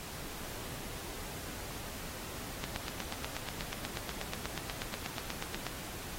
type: click train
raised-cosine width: 0.2 ms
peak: -18 dBFS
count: 26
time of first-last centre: 2.64-5.667 s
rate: 8.26 Hz
effects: pink hiss -44 dBFS RMS until 6.18 s + AAC 48 kbps